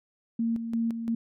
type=tone with tremolo; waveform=sine; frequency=229.6 Hz; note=A#3; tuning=26 cents flat; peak=-24 dBFS; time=0.39-1.15 s; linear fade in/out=5 ms; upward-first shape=square; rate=2.9 Hz; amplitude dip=55%; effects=none